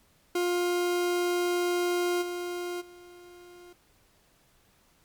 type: tone with level steps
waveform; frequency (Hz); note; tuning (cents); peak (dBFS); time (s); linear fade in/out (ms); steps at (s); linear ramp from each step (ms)
40% pulse; 353.1; F4; +19; -24 / -31 / -47; 0.35-3.73; 5; 2.21 / 2.8; 20
effects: pink hiss -64 dBFS RMS until 5.04 s + MP3 96 kbps